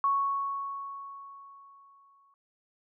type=tone with exponential decay; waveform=sine; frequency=1108.7 Hz; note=C#6; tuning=in tune; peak=-22 dBFS; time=0.04-2.34 s; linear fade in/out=1 ms; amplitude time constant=500 ms; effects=none